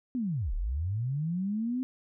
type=linear two-way sweep; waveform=sine; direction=down then up; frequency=261.6 to 32.7 to 261.6 Hz; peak=-28 dBFS; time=0.15-1.83 s; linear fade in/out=0 ms; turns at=0.54 s; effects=none